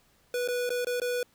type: tone with dropouts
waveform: square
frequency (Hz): 490.6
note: B4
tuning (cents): -12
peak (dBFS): -28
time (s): 0.34-1.23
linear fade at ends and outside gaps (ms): 2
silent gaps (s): 0.477-0.485 / 0.693-0.703 / 0.847-0.869 / 1-1.017
effects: pink hiss -65 dBFS RMS until 1.34 s